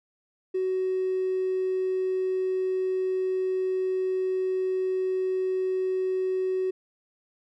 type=tone with hard clipping; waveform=triangle; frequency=374 Hz; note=F#4; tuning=19 cents sharp; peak=-24 dBFS; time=0.54-6.71 s; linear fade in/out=10 ms; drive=3 dB; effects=none